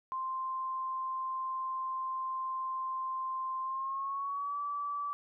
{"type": "tone with pitch glide", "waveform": "sine", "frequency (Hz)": [1046.5, 1154.5], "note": ["C6", "D6"], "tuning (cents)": [0, -30], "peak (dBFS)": -33, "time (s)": [0.12, 5.13], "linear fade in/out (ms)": 0, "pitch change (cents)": 170, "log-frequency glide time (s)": [3.62, 4.59], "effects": []}